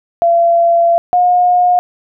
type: tone pair in turn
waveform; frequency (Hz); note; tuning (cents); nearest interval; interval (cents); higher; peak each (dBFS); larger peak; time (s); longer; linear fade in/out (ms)
sine; 681 / 717; F5 / F5; -44 / +45; minor second; 89; second; -7; neither; 0.22-0.98 / 1.13-1.79; first; 0
effects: none